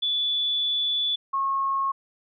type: tone pair in turn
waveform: sine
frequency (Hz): 3456 / 1088.6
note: A7 / C#6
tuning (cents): -32 / -32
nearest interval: octave + minor sixth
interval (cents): 2000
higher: first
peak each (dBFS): -22 / -22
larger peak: neither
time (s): 0.02-1.16 / 1.33-1.92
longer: first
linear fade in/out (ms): 10
effects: none